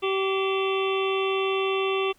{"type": "harmonic tone with a mistuned harmonic", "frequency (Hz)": 385.7, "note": "G4", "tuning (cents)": -28, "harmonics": [1, 2, 3, 5, 6, 7, 8, 9], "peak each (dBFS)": [-24, -35, -30, -41, -39, -32, -39, -37], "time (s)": [0.02, 2.13], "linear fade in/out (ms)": 20, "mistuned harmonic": 5, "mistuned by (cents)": 100, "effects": ["pink hiss -61 dBFS RMS until 2.18 s"]}